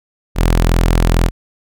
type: tone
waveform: sawtooth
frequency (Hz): 42.2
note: E1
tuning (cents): +41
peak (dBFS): -6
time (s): 0.35-1.31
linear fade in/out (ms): 50
effects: none